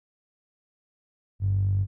sawtooth tone with band-pass filter, 48.63 Hz, G1, 13 cents flat, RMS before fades -24 dBFS, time 1.39-1.87 s, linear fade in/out 50 ms, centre 100 Hz, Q 9.4, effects none

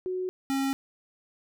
sine / square tone pair in turn, 368.7 / 271.4 Hz, F#4 / C#4, -6 / -36 cents, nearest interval perfect fourth, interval 530 cents, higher first, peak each -28 / -26 dBFS, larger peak second, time 0.06-0.29 / 0.5-0.73 s, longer neither, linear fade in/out 0 ms, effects none

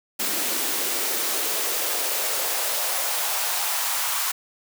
white noise with high-pass filter sweep, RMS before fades -25 dBFS, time 0.19-4.32 s, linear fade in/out 10 ms, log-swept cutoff 260 to 1000 Hz, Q 2.1, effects none

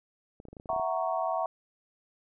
clicks, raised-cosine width 2 ms, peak -33 dBFS, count 11, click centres 0.401 / 0.453 / 0.485 / 0.53 / 0.568 / 0.599 / 0.658 / 0.701 / 0.732 / 0.763 / 0.797 s
sine chord, F# dominant seventh, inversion third, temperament equal, 659.3 / 740 / 932.3 / 1108.7 Hz, E5 / F#5 / A#5 / C#6, 0 / 0 / 0 / 0 cents, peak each -31 / -32 / -35 / -35 dBFS, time 0.69-1.46 s, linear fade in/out 2 ms
effects none

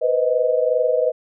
sine tone cluster, 490.5 / 513 / 627 Hz, B4 / C5 / D#5, -12 / -34 / +13 cents, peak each -20 dBFS, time 0.01-1.12 s, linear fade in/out 20 ms, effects none

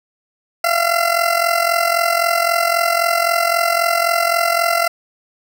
20% pulse tone with amplitude modulation, 682 Hz, F5, 41 cents flat, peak -6 dBFS, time 0.64-4.88 s, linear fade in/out 5 ms, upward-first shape sine, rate 43.8 Hz, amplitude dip 70%, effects none

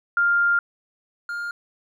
sine / triangle tone pair in turn, 1400 / 1408.1 Hz, F6 / F6, +4 / +14 cents, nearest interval unison, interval 10 cents, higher second, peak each -16 / -25 dBFS, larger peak first, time 0.17-0.59 / 1.29-1.51 s, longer first, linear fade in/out 2 ms, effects none

